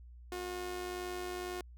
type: tone with amplitude modulation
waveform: sawtooth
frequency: 360 Hz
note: F#4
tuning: 47 cents flat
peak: -32 dBFS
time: 0.32-1.61 s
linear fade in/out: 2 ms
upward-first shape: sine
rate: 102 Hz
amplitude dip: 50%
effects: added 60 Hz sine -50 dBFS peak until 1.77 s